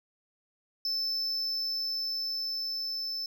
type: tone with level ramp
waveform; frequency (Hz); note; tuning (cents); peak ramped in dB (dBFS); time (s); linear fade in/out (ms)
triangle; 5274; E8; 0; -27 to -31; 0.85-3.26; 2
effects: none